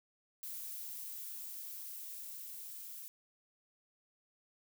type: noise with level ramp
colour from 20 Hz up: violet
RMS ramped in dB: -44 to -48 dBFS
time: 0.43-3.08 s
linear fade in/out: 0 ms
effects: none